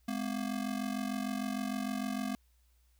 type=ring-modulated tone; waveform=square; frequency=233.1 Hz; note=A#3; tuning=in tune; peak=-31 dBFS; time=0.08-2.35 s; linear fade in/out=0 ms; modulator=23.3 Hz; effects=added 60 Hz sine -65 dBFS peak until 2.99 s + white hiss -75 dBFS RMS until 2.99 s